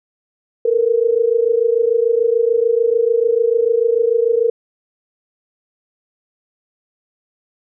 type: tone pair together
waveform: sine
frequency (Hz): 451.4 / 478.2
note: A4 / A#4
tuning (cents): +44 / +44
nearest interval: minor second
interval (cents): 100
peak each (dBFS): -15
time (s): 0.65-4.5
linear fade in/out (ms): 5
effects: none